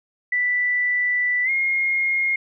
sine tone with pitch glide, 1975.5 to 2142 Hz, B6 to C7, 0 to +40 cents, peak -18 dBFS, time 0.32-2.36 s, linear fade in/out 5 ms, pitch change +140 cents, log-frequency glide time 1.44-1.5 s, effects none

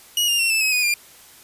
sawtooth tone with pitch steps, 2900 / 2809 / 2721 / 2636 / 2554 / 2474 / 2397 Hz, F#7 / F7 / F7 / E7 / D#7 / D#7 / D7, -35 / +9 / -46 / -1 / +45 / -10 / +35 cents, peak -14 dBFS, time 0.17-0.94 s, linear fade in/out 2 ms, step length 110 ms, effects white hiss -47 dBFS RMS until 1.43 s + resampled to 32000 Hz

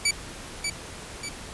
15% pulse tone with echo, 2300 Hz, D7, 37 cents flat, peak -13 dBFS, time 0.05-0.11 s, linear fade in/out 5 ms, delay 590 ms, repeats 2, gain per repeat -6 dB, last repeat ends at 1.29 s, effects pink hiss -40 dBFS RMS until 1.53 s + resampled to 24000 Hz

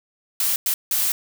blue noise bursts at uneven times, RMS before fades -21 dBFS, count 3, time 0.4-0.56 / 0.66-0.74 / 0.91-1.12 s, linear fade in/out 2 ms, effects none

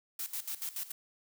blue noise with tremolo, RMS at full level -37 dBFS, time 0.19-0.92 s, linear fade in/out 5 ms, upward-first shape square, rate 7 Hz, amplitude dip 80%, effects none

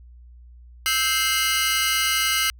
sawtooth tone cluster, 1308 / 1566 / 2096 / 2906 / 4828 Hz, E6 / G6 / C7 / F#7 / D8, -14 / -2 / +2 / -32 / +47 cents, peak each -24 / -24 / -21 / -21 / -28 dBFS, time 0.86-2.5 s, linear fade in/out 0 ms, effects added 60 Hz sine -43 dBFS peak until 2.59 s

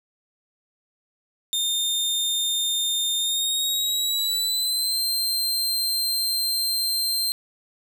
sawtooth tone with pitch glide, 3635 to 4151 Hz, A#7 to C8, -44 to -15 cents, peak -19 dBFS, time 1.53-7.32 s, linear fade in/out 0 ms, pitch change +229 cents, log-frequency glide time 3.17-5.03 s, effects none

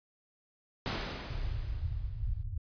pink noise with exponential decay, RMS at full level -33 dBFS, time 0.86-2.43 s, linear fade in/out 0 ms, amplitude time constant 340 ms
pink low-pass noise, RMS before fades -35 dBFS, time 1.3-2.58 s, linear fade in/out 5 ms, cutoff 120 Hz, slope 48 dB/octave
effects resampled to 11025 Hz

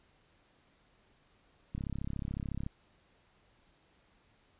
click train, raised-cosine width 5 ms, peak -25 dBFS, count 32, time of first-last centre 1.75-2.664 s, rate 33.9 Hz, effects pink hiss -68 dBFS RMS until 4.59 s + resampled to 8000 Hz

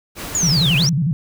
pink noise, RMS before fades -29 dBFS, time 0.15-0.9 s, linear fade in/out 50 ms
sine linear two-way sweep, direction down then up, 7040 to 2396 to 5960 Hz, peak -16 dBFS, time 0.35-0.89 s, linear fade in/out 0 ms, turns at 0.76 s
sine tone with vibrato, 152.7 Hz, D#3, 32 cents flat, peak -15 dBFS, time 0.43-1.13 s, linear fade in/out 0 ms, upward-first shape square, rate 11 Hz, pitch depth 190 cents each way
effects none

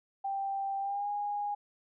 sine tone with pitch glide, 786 to 821.7 Hz, G5 to G#5, +4 to -19 cents, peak -31 dBFS, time 0.24-1.55 s, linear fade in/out 10 ms, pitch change +77 cents, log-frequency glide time 0.8-1.09 s, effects none

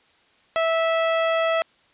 sawtooth tone, 655 Hz, E5, 11 cents flat, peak -15 dBFS, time 0.56-1.62 s, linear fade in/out 0 ms, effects white hiss -59 dBFS RMS until 1.93 s + resampled to 8000 Hz

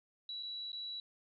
sine tone with dropouts, 3922 Hz, B7, 13 cents flat, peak -40 dBFS, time 0.29-1 s, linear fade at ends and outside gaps 2 ms, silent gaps 0.427-0.431 / 0.719-0.729 s, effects none

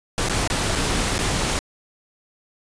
pink noise with dropouts, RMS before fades -22 dBFS, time 0.18-1.59 s, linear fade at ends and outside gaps 0 ms, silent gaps 0.286-0.297 / 0.475-0.501 / 0.753-0.757 / 1.181-1.19 s, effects resampled to 22050 Hz

